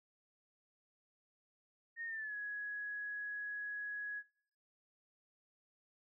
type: tone with pitch glide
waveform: sine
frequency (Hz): 1846 to 1673.3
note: A#6 to G#6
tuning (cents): -17 to +13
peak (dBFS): -40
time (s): 1.96-4.23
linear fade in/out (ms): 50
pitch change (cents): -170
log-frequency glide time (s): 2.06-2.35
effects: noise-tail reverb RT60 0.8 s tail -24 dB re dry